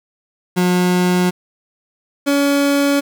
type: tone pair in turn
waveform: 30% pulse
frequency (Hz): 180.1 / 282.6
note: F#3 / C#4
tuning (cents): -46 / +34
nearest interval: minor sixth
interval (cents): 780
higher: second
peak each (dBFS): -10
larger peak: neither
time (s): 0.56-1.31 / 2.26-3.01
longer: neither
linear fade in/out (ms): 20
effects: 8-bit